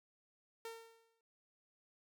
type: tone with exponential decay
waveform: sawtooth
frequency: 455.6 Hz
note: A#4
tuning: 40 cents flat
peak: -39 dBFS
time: 0.65-1.21 s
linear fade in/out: 2 ms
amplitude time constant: 120 ms
effects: none